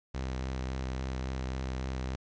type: tone with vibrato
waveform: sawtooth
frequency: 64.9 Hz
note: C2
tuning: 13 cents flat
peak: -29 dBFS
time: 0.14-2.16 s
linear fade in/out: 10 ms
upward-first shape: sine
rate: 3.6 Hz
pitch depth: 20 cents each way
effects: resampled to 16000 Hz + 10-bit